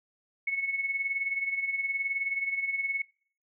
sine tone with tremolo, 2202 Hz, C#7, 12 cents flat, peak -25 dBFS, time 0.47-3.02 s, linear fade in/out 5 ms, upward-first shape sine, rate 19 Hz, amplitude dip 60%, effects noise-tail reverb RT60 0.5 s tail -26 dB re dry

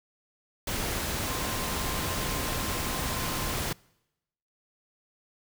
sine tone in noise, 1046.5 Hz, C6, in tune, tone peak -40 dBFS, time 1.27-3.52 s, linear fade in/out 5 ms, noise pink, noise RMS -31 dBFS, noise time 0.67-3.73 s, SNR -12 dB, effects noise-tail reverb RT60 0.9 s tail -25 dB re dry

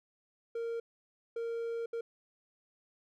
triangle tone bursts at uneven times, 463.1 Hz, A#4, 11 cents flat, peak -32 dBFS, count 3, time 0.55-0.8 / 1.36-1.86 / 1.93-2.01 s, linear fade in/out 5 ms, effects none

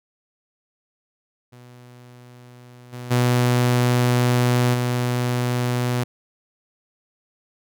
sawtooth tone with level steps, 123.1 Hz, B2, 5 cents flat, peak -39 / -28 / -12 / -16 dBFS, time 1.52-6.04 s, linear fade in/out 10 ms, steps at 2.92 / 3.1 / 4.73 s, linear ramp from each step 20 ms, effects none

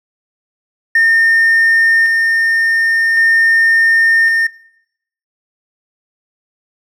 triangle tone with tremolo, 1820 Hz, A#6, 42 cents flat, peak -4 dBFS, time 0.95-4.47 s, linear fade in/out 5 ms, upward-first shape square, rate 0.45 Hz, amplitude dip 30%, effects noise-tail reverb RT60 0.8 s tail -23 dB re dry + tanh soft clip ceiling -3 dBFS

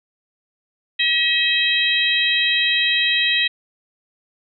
harmonic tone, 640 Hz, D#5, 49 cents sharp, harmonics 3 / 4 / 5 / 6, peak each -21 / -21 / -21 / -21 dBFS, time 0.99-3.48 s, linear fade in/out 10 ms, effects none

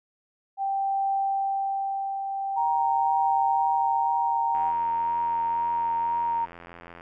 sine tone with tremolo, 784 Hz, G5, in tune, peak -22 dBFS, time 0.57-4.73 s, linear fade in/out 50 ms, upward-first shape triangle, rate 0.45 Hz, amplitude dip 50%
sine tone with vibrato, 932.3 Hz, A#5, in tune, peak -23 dBFS, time 2.56-6.46 s, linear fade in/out 20 ms, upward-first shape sine, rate 2 Hz, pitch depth 12 cents each way
click train, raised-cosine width 0.5 ms, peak -28 dBFS, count 212, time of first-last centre 4.55-7.009 s, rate 85.8 Hz
effects none

